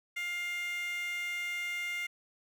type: tone with high-pass filter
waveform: 15% pulse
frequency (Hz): 704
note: F5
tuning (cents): +14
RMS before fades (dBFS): -36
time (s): 0.16-2.07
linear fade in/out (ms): 10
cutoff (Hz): 2100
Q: 4.4
effects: none